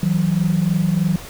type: tone pair together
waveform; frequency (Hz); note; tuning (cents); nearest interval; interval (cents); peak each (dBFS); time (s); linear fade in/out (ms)
sine; 161.77 / 185; E3 / F#3; -32 / 0; major second; 232; -17; 0.03-1.16; 2
effects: tanh soft clip ceiling -8 dBFS + pink hiss -36 dBFS RMS until 1.29 s